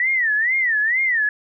sine tone with vibrato, 1899 Hz, A#6, 32 cents sharp, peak -16 dBFS, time 0-1.29 s, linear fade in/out 2 ms, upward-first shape sine, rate 2.2 Hz, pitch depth 200 cents each way, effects none

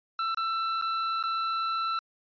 45% pulse tone with dropouts, 1334 Hz, E6, 20 cents sharp, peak -27 dBFS, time 0.19-1.99 s, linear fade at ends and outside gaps 2 ms, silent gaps 0.346-0.372 / 0.814-0.822 / 1.228-1.237 s, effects resampled to 11025 Hz

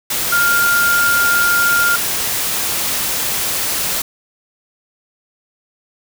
sine tone in noise, 1403 Hz, F6, 8 cents sharp, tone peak -12 dBFS, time 0.32-1.96 s, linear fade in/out 5 ms, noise white, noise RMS -19 dBFS, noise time 0.1-4.02 s, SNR +4 dB, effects none

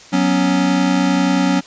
square chord, F# suspended fourth, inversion none, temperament equal, 185 / 246.9 / 277.2 Hz, F#3 / B3 / C#4, 0 / 0 / 0 cents, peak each -18 / -21 / -17 dBFS, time 0.12-1.61 s, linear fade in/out 20 ms, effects white hiss -41 dBFS RMS until 1.66 s + resampled to 16000 Hz

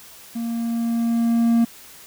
triangle tone with level ramp, 232.1 Hz, A#3, 7 cents flat, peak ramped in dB -22 to -11 dBFS, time 0.35-1.65 s, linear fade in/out 10 ms, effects white hiss -44 dBFS RMS until 2.06 s

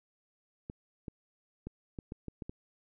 clicks, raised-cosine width 3 ms, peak -27 dBFS, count 8, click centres 0.699 / 1.082 / 1.67 / 1.988 / 2.121 / 2.283 / 2.422 / 2.495 s, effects none

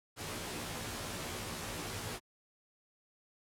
pink noise with comb filter, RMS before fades -40 dBFS, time 0.16-2.2 s, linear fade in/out 50 ms, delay 15 ms, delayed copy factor -0.95, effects high-pass 60 Hz 12 dB/octave + low-pass 12000 Hz 12 dB/octave

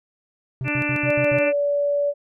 triangle tone bursts, 130 Hz, C3, 11 cents flat, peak -22 dBFS, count 6, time 0.61-1.386 s, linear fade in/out 0 ms, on 71 ms, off 70 ms
harmonic tone, 295.2 Hz, D4, 9 cents sharp, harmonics 1 / 2 / 3 / 4 / 5 / 6 / 7 / 8 / 9, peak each -26 / -32 / -37 / -37 / -33 / -33 / -34 / -27 / -27 dBFS, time 0.64-1.53 s, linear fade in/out 50 ms
sine tone with pitch glide, 587.3 to 574.9 Hz, D5 to D5, 0 to -37 cents, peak -18 dBFS, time 1.05-2.14 s, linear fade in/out 50 ms, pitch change -37 cents, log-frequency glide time 1.23-1.33 s
effects none

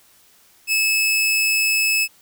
sawtooth tone, 2600 Hz, E7, 24 cents flat, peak -13 dBFS, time 0.67-2.08 s, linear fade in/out 50 ms, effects white hiss -54 dBFS RMS until 2.21 s

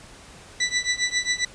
20% pulse tone with tremolo, 1975.5 Hz, B6, in tune, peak -13 dBFS, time 0.6-1.45 s, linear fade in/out 5 ms, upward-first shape triangle, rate 7.4 Hz, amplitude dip 95%, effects pink hiss -46 dBFS RMS until 1.54 s + resampled to 22050 Hz

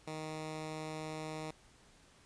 10% pulse tone, 156.2 Hz, D#3, 7 cents sharp, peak -32 dBFS, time 0.07-1.51 s, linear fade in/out 5 ms, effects pink hiss -63 dBFS RMS until 2.25 s + resampled to 22050 Hz

